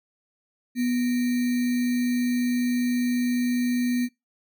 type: tone with sample-and-hold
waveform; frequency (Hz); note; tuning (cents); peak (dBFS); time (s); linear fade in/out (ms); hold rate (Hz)
sine; 245.3; B3; -12; -21; 0.75-4.09; 50; 2100
effects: noise-tail reverb RT60 0.2 s tail -21 dB re dry